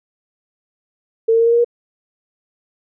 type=tone with pitch steps; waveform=sine; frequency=451.5 / 456.2 / 461 / 465.8 / 470.7 / 475.6 Hz; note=A4 / A#4 / A#4 / A#4 / A#4 / A#4; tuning=+45 / -37 / -19 / -1 / +17 / +35 cents; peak=-10 dBFS; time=1.28-1.646 s; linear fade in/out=10 ms; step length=61 ms; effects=none